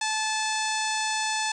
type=harmonic tone with a mistuned harmonic; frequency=869 Hz; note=A5; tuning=22 cents flat; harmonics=1 / 2 / 3 / 4 / 5 / 6 / 7 / 8 / 9 / 10; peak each=-29 / -32 / -34 / -35 / -36 / -37 / -37 / -38 / -39 / -39 dBFS; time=0.01-1.52 s; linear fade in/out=5 ms; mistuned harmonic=4; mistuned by=+27 cents; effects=10-bit